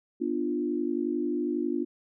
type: chord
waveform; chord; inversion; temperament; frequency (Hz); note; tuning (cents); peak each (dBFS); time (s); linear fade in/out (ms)
sine; B diminished; none; equal with one note detuned; 246.9 / 297.4 / 349.2; B3 / D4 / F4; 0 / +22 / 0; -32 / -30 / -30; 0.2-1.85; 20
effects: none